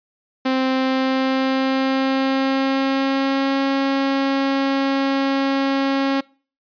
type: tone with pitch glide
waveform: sawtooth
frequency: 261.6 to 272.7 Hz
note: C4 to C#4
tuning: 0 to -28 cents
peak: -13 dBFS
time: 0.45-6.21 s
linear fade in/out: 10 ms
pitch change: +72 cents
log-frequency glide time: 0.7-3.61 s
effects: noise-tail reverb RT60 0.4 s tail -24 dB re dry + resampled to 11025 Hz